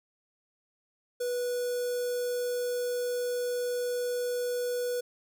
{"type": "tone with notch filter", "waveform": "square", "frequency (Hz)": 489.7, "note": "B4", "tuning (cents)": -15, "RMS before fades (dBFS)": -31, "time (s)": [1.2, 5.01], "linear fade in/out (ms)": 10, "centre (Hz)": 2200, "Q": 0.57, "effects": []}